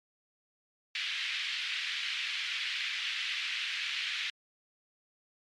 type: band-pass noise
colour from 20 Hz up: white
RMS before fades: -35 dBFS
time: 0.95-4.3 s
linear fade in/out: 2 ms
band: 1900 to 3500 Hz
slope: 24 dB/octave
effects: MP3 64 kbps